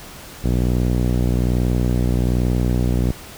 5% pulse tone with low-pass filter, 61.2 Hz, B1, 15 cents flat, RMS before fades -18 dBFS, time 0.44-3.12 s, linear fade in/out 5 ms, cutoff 210 Hz, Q 0.5, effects pink hiss -38 dBFS RMS until 3.37 s

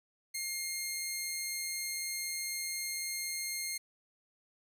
10% pulse tone, 2127 Hz, C7, 28 cents sharp, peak -26 dBFS, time 0.34-3.78 s, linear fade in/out 10 ms, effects none

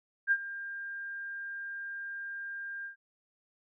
sine tone with ADSR envelope, 1600 Hz, G6, 35 cents sharp, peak -21 dBFS, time 0.27-2.96 s, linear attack 44 ms, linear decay 55 ms, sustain -16 dB, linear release 110 ms, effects none

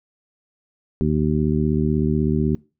harmonic tone, 76.2 Hz, D#2, 36 cents flat, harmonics 1 / 2 / 3 / 4 / 5, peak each -25 / -21 / -21 / -27 / -25 dBFS, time 1.01-2.55 s, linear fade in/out 0 ms, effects noise-tail reverb RT60 0.3 s tail -23 dB re dry

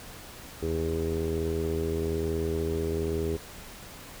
sawtooth tone with low-pass filter, 81.1 Hz, E2, 28 cents flat, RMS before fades -29 dBFS, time 0.62-3.37 s, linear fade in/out 10 ms, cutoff 410 Hz, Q 6.6, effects pink hiss -45 dBFS RMS until 4.2 s

